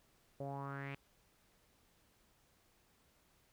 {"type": "tone with low-pass filter sweep", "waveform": "sawtooth", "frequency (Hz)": 138.59, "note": "C#3", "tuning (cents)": 0, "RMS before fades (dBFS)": -44, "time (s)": [0.4, 0.95], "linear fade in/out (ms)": 5, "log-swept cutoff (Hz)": [560, 2600], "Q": 5.2, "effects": ["pink hiss -72 dBFS RMS until 3.52 s"]}